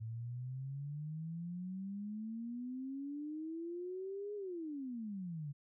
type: exponential two-way sweep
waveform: sine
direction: up then down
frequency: 110 to 418.6 to 138.7 Hz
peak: -40 dBFS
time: 0-5.53 s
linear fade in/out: 20 ms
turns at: 4.35 s
effects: none